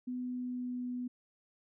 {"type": "tone with pitch glide", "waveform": "sine", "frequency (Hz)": [250, 247.6], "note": ["B3", "B3"], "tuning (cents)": [21, 5], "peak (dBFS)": -35, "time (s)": [0.07, 1.08], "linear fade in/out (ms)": 10, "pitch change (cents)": -16, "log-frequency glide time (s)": [0.17, 0.87], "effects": []}